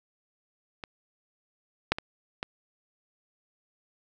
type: clicks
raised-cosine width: 0.3 ms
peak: -21 / -6 / -17 / -15 dBFS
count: 4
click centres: 0.838 / 1.92 / 1.985 / 2.429 s
effects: none